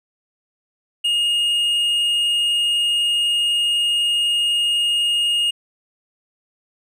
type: tone with tanh clipping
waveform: sine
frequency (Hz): 2852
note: F7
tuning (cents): +36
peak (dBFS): -17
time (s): 1.04-5.51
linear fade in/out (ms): 10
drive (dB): 5
effects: none